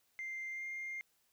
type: tone with pitch glide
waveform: sine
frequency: 2093 to 2112 Hz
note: C7 to C7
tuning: 0 to +16 cents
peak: -38 dBFS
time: 0.19-1.01 s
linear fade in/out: 0 ms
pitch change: +16 cents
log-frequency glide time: 0.51-0.65 s
effects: tanh soft clip ceiling -37 dBFS + white hiss -75 dBFS RMS until 1.32 s